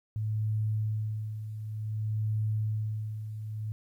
sine tone with tremolo, 108 Hz, A2, 32 cents flat, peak -26 dBFS, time 0.16-3.72 s, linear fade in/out 0 ms, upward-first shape sine, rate 0.55 Hz, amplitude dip 65%, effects 11-bit

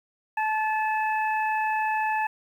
harmonic tone, 867 Hz, A5, 26 cents flat, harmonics 1 / 2 / 3, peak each -24 / -30 / -34 dBFS, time 0.37-2.27 s, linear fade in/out 5 ms, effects 9-bit

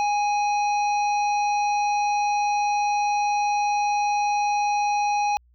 harmonic tone with a mistuned harmonic, 825 Hz, G#5, 12 cents flat, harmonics 1 / 3 / 5 / 7, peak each -20 / -31 / -40 / -39 dBFS, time 0-5.37 s, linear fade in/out 0 ms, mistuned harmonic 3, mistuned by +24 cents, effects added 60 Hz sine -55 dBFS peak until 5.54 s

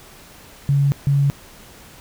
sine tone pair in turn, 140.5 / 140.5 Hz, C#3 / C#3, +24 / +24 cents, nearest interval unison, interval 0 cents, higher neither, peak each -13 dBFS, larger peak neither, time 0.69-0.92 / 1.07-1.3 s, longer neither, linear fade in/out 0 ms, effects pink hiss -44 dBFS RMS until 2 s

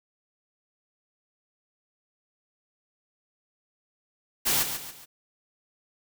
white noise with echo, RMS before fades -24 dBFS, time 4.45-4.64 s, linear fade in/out 20 ms, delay 140 ms, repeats 3, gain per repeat -8 dB, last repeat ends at 5.06 s, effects none

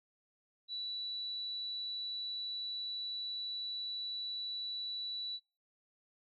sine tone, 3946 Hz, B7, 2 cents flat, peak -37 dBFS, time 0.68-5.4 s, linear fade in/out 50 ms, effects noise-tail reverb RT60 0.3 s tail -23 dB re dry

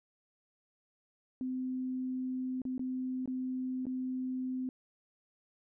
sine tone with dropouts, 256.8 Hz, C4, 32 cents flat, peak -33 dBFS, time 1.41-4.69 s, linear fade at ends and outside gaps 1 ms, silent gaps 2.618-2.652 / 2.78-2.794 / 3.258-3.276 / 3.855-3.867 s, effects none

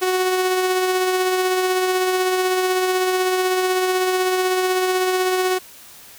sawtooth tone with tremolo, 370 Hz, F#4, in tune, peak -12 dBFS, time 0.01-5.59 s, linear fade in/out 20 ms, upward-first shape sine, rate 16 Hz, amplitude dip 30%, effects white hiss -43 dBFS RMS until 6.18 s

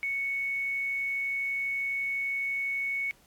sine tone with quantisation, 2217 Hz, C#7, in tune, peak -28 dBFS, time 0.03-3.11 s, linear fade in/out 0 ms, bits 9, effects pink hiss -62 dBFS RMS until 3.26 s + AAC 64 kbps

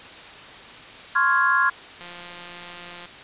sine chord, Db major seventh, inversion third, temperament equal, 1046.5 / 1108.7 / 1396.9 / 1661.2 Hz, C6 / Db6 / F6 / Ab6, 0 / 0 / 0 / 0 cents, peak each -22 / -25 / -21 / -21 dBFS, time 1.15-1.7 s, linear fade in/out 10 ms
click train, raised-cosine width 0.2 ms, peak -22 dBFS, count 184, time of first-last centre 2.01-3.056 s, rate 175 Hz
effects white hiss -41 dBFS RMS until 3.23 s + resampled to 8000 Hz

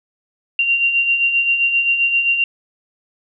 sine beating tone pair, 2760 / 2767.6 Hz, F7 / F7, -21 / -16 cents, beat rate 7.6 Hz, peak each -23 / -14 dBFS, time 0.59-2.44 s, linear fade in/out 2 ms, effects none

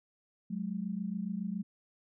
sine tone pair together, 185 / 212.2 Hz, F#3 / G#3, 0 / +38 cents, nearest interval major second, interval 238 cents, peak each -36 / -36 dBFS, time 0.5-1.63 s, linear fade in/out 10 ms, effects none

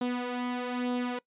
sawtooth tone with flanger, 246.9 Hz, B3, in tune, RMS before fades -32 dBFS, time 0.01-1.19 s, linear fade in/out 5 ms, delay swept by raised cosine 0.22 to 3.12 ms, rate 1.1 Hz, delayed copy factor +0.55, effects noise-tail reverb RT60 0.1 s tail -22 dB re dry + resampled to 8000 Hz

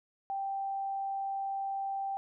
sine tone, 784 Hz, G5, in tune, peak -32 dBFS, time 0.3-2.17 s, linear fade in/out 0 ms, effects none

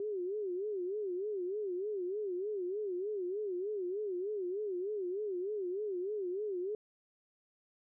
sine tone with vibrato, 389.3 Hz, G4, 12 cents flat, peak -34 dBFS, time 0-6.75 s, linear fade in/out 2 ms, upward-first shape sine, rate 3.3 Hz, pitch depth 170 cents each way, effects none

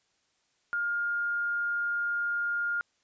sine tone, 1413 Hz, F6, 20 cents sharp, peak -27 dBFS, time 0.73-2.81 s, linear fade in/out 0 ms, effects white hiss -72 dBFS RMS until 3.03 s + resampled to 16000 Hz

